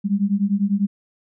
sine beating tone pair, 195.6 / 205.6 Hz, G3 / G#3, -4 / -17 cents, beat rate 10 Hz, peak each -20 dBFS, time 0.04-0.87 s, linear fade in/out 20 ms, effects none

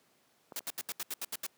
clicks, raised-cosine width 1 ms, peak -31 / -41 dBFS, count 2, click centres 0.522 / 0.606 s
white noise bursts, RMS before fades -37 dBFS, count 9, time 0.56-1.466 s, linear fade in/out 2 ms, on 34 ms, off 75 ms
effects pink hiss -69 dBFS RMS until 1.57 s + high-pass 200 Hz 12 dB/octave

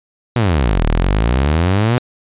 sawtooth exponential two-way sweep, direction down then up, 126.6 to 36.71 to 126.6 Hz, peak -8 dBFS, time 0.36-1.98 s, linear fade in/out 0 ms, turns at 0.85 s, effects resampled to 8000 Hz

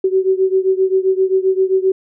sine beating tone pair, 376.7 / 384.3 Hz, F#4 / G4, +31 / -34 cents, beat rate 7.6 Hz, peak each -14 / -16 dBFS, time 0.04-1.92 s, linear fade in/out 5 ms, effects none

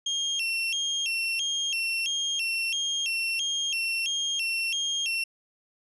35% pulse tone with vibrato, 2960 Hz, F#7, in tune, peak -24 dBFS, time 0.06-5.24 s, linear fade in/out 5 ms, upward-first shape square, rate 1.5 Hz, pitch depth 150 cents each way, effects resampled to 24000 Hz

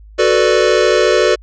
square chord, B minor seventh, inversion second, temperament equal, 370 / 440 / 493.9 / 587.3 Hz, F#4 / A4 / B4 / D5, 0 / 0 / 0 / 0 cents, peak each -16 dBFS, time 0.18-1.36 s, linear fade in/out 20 ms, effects added 52 Hz sine -36 dBFS peak until 1.42 s + resampled to 16000 Hz

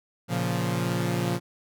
sawtooth chord, Bb minor, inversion none, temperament equal, 116.54 / 138.59 / 174.61 Hz, Bb2 / Db3 / F3, 0 / 0 / 0 cents, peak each -25 / -27 / -24 dBFS, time 0.28-1.4 s, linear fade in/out 50 ms, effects none

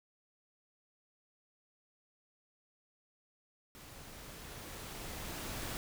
pink noise with level ramp, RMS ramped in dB -53 to -40 dBFS, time 3.75-5.77 s, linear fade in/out 0 ms, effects none

